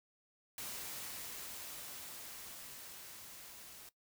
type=noise with level ramp; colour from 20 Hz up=white; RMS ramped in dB=-44 to -54 dBFS; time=0.58-3.89 s; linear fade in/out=2 ms; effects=noise-tail reverb RT60 0.1 s tail -17 dB re dry